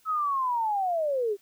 sine linear sweep, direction down, 1300 to 385.7 Hz, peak -24 dBFS, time 0.05-1.37 s, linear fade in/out 50 ms, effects white hiss -63 dBFS RMS until 1.41 s

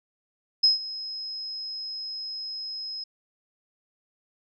sine tone with ADSR envelope, 5120 Hz, D#8, 49 cents sharp, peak -14 dBFS, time 0.63-3.04 s, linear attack 11 ms, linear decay 140 ms, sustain -18 dB, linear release 6 ms, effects none

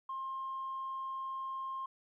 sine tone, 1063 Hz, C6, 27 cents sharp, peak -36 dBFS, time 0.09-1.86 s, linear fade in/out 5 ms, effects tanh soft clip ceiling -33 dBFS + 13-bit

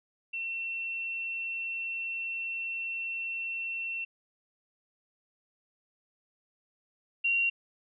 sine tone pair in turn, 2705 / 2752 Hz, E7 / F7, +44 / -26 cents, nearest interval unison, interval 30 cents, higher second, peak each -32 / -24 dBFS, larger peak second, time 0.33-4.05 / 7.24-7.5 s, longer first, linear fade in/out 10 ms, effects none

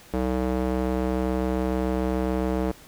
square tone with band-pass filter, 63.5 Hz, B1, 49 cents sharp, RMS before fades -25 dBFS, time 0.13-2.72 s, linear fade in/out 10 ms, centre 420 Hz, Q 0.95, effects pink hiss -49 dBFS RMS until 2.87 s

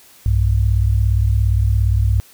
sine tone pair together, 62.9 / 100.19 Hz, B1 / G2, +32 / +38 cents, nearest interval minor sixth, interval 806 cents, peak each -15 dBFS, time 0.26-2.2 s, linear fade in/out 0 ms, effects white hiss -47 dBFS RMS until 2.33 s

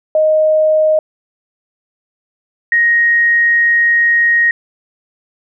sine tone pair in turn, 622.3 / 1874.5 Hz, D#5 / A#6, 0 / +9 cents, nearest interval octave + perfect fifth, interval 1909 cents, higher second, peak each -8 dBFS, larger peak neither, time 0.15-0.99 / 2.72-4.51 s, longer second, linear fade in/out 2 ms, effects none

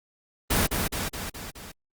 pink noise with echo, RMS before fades -22 dBFS, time 0.5-0.67 s, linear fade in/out 10 ms, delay 210 ms, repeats 5, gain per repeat -4 dB, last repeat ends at 1.72 s, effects Opus 24 kbps

